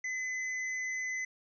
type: tone with tanh clipping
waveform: sine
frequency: 2026 Hz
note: B6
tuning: 44 cents sharp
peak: -35 dBFS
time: 0.04-1.25 s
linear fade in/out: 5 ms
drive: 13 dB
effects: resampled to 16000 Hz